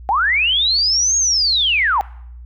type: linear two-way sweep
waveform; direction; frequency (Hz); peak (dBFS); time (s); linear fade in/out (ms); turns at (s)
sine; up then down; 740 to 6630 to 740; -13; 0.09-2.01; 0; 1.17
effects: noise-tail reverb RT60 0.7 s tail -23 dB re dry + added 60 Hz sine -33 dBFS peak until 2.45 s